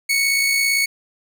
sawtooth tone with amplitude modulation, 2217 Hz, C#7, in tune, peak -11 dBFS, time 0.09-0.86 s, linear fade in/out 10 ms, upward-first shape sine, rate 57.7 Hz, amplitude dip 35%, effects none

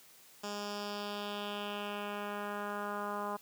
10% pulse tone with low-pass filter sweep, 205.3 Hz, G#3, 20 cents flat, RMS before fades -39 dBFS, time 0.43-3.37 s, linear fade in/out 10 ms, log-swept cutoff 6400 to 1100 Hz, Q 2.4, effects white hiss -59 dBFS RMS until 3.41 s + high-pass 100 Hz 12 dB/octave

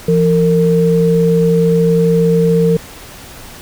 sine tone pair together, 169.3 / 457.1 Hz, E3 / A#4, +46 / -34 cents, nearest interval octave + perfect fourth, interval 1720 cents, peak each -11 dBFS, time 0.08-2.77 s, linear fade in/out 5 ms, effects pink hiss -34 dBFS RMS until 3.61 s

